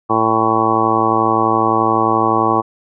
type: harmonic tone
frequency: 111.6 Hz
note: A2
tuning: 25 cents sharp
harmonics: 1 / 2 / 3 / 4 / 5 / 6 / 7 / 8 / 9 / 10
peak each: -26 / -24 / -19 / -22 / -25 / -26 / -19 / -23 / -20 / -17 dBFS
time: 0.09-2.62 s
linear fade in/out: 20 ms
effects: none